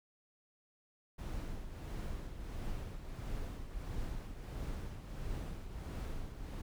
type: noise with tremolo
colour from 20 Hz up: brown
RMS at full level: -39 dBFS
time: 1.18-6.62 s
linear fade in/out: 10 ms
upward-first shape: triangle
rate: 1.5 Hz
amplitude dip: 60%
effects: none